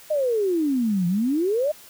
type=exponential two-way sweep; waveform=sine; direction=down then up; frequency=629 to 169.8 to 629 Hz; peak=-19 dBFS; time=0.1-1.72 s; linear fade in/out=10 ms; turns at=1.07 s; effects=white hiss -47 dBFS RMS until 1.89 s